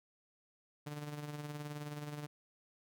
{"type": "tone with tremolo", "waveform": "sawtooth", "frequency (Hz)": 147.9, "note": "D3", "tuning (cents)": 13, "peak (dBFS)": -36, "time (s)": [0.86, 2.27], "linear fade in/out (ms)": 10, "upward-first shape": "sine", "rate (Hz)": 19, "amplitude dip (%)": 50, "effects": []}